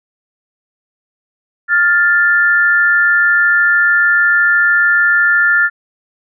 sine tone pair together, 1406.3 / 1760 Hz, F6 / A6, +12 / 0 cents, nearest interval major third, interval 388 cents, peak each -11 dBFS, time 1.68-5.7 s, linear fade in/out 50 ms, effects none

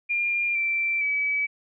sine tone with pitch steps, 2402 / 2344 / 2288 Hz, D7 / D7 / D7, +38 / -4 / -46 cents, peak -22 dBFS, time 0.09-1.47 s, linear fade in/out 20 ms, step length 460 ms, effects none

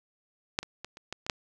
clicks, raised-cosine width 0.2 ms, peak -9 / -23 / -21 / -29 / -18 / -22 / -8 dBFS, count 7, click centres 0.589 / 0.63 / 0.846 / 0.971 / 1.126 / 1.265 / 1.298 s, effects none

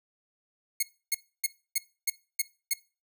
5% pulse tone bursts, 2168 Hz, C#7, 39 cents flat, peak -14 dBFS, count 7, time 0.8-2.736 s, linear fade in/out 5 ms, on 28 ms, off 290 ms, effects noise-tail reverb RT60 0.3 s tail -19 dB re dry

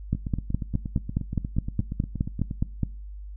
two click trains, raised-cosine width 5 ms, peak -18 / -11 dBFS, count 21 / 14, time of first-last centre 0.15-2.511 / 0.13-2.833 s, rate 8.47 / 4.81 Hz, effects noise-tail reverb RT60 0.4 s tail -22 dB re dry + added 50 Hz sine -36 dBFS peak until 3.36 s

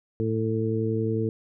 harmonic tone, 111.2 Hz, A2, 19 cents sharp, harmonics 1 / 2 / 3 / 4, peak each -27 / -30 / -30 / -28 dBFS, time 0.2-1.29 s, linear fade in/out 0 ms, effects none

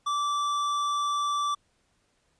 sine tone with tanh clipping, 1164 Hz, D6, 16 cents flat, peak -27 dBFS, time 0.06-1.55 s, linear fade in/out 10 ms, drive 14 dB, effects pink hiss -70 dBFS RMS until 2.39 s + resampled to 22050 Hz

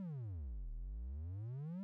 triangle exponential two-way sweep, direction down then up, 201 to 36.7 to 201 Hz, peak -40 dBFS, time 0-1.83 s, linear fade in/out 0 ms, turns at 0.71 s, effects none

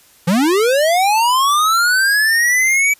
square linear sweep, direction up, 160 to 2300 Hz, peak -12 dBFS, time 0.27-2.94 s, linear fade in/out 10 ms, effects white hiss -49 dBFS RMS until 2.99 s + resampled to 32000 Hz

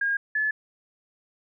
sine tone pair in turn, 1624 / 1723.5 Hz, G#6 / A6, -39 / -36 cents, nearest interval minor second, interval 103 cents, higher second, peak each -22 dBFS, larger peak neither, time 0.01-0.17 / 0.35-0.51 s, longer neither, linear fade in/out 5 ms, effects none

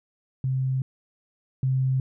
sine tone pair in turn, 131.3 / 131.3 Hz, C3 / C3, +6 / +6 cents, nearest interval unison, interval 0 cents, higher neither, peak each -22 / -20 dBFS, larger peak second, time 0.44-0.82 / 1.63-2 s, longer first, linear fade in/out 2 ms, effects none

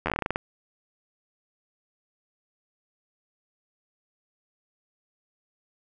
slowing click train, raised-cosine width 0.5 ms, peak -11 dBFS, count 12, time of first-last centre 0.06-0.359 s, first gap 11 ms, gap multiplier 1.17, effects none

